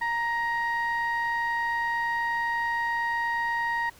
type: tone pair together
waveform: sine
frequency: 932.3 / 1880.8 Hz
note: A#5 / A#6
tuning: 0 / +15 cents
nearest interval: octave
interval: 1215 cents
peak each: -26 dBFS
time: 0.01-3.9 s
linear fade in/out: 10 ms
effects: tanh soft clip ceiling -21 dBFS + pink hiss -53 dBFS RMS until 3.99 s